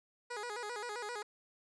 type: tone with vibrato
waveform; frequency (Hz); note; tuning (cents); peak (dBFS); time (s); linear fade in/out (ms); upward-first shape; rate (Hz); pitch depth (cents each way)
15% pulse; 450; A4; +39; -33; 0.3-1.23; 10; square; 7.6; 130
effects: resampled to 22050 Hz